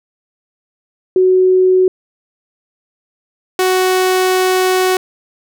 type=tone pair in turn; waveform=sine / sawtooth; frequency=371.3 / 371.3 Hz; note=F#4 / F#4; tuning=+6 / +6 cents; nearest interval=unison; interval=0 cents; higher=neither; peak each=-7 dBFS; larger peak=neither; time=1.16-1.88 / 3.59-4.97 s; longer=second; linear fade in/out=2 ms; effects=none